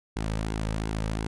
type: tone with flanger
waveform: sawtooth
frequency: 53.9 Hz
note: A1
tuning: 35 cents flat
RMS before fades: -30 dBFS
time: 0.16-1.27 s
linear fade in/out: 5 ms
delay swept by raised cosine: 1.6 to 2.9 ms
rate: 2.8 Hz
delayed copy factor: -0.5
effects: resampled to 24000 Hz